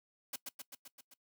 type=noise with echo; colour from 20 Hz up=white; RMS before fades=-40 dBFS; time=0.33-0.36 s; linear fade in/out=5 ms; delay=130 ms; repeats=6; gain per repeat=-3 dB; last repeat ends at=1.14 s; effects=noise-tail reverb RT60 0.1 s tail -20 dB re dry + high-pass 150 Hz 12 dB/octave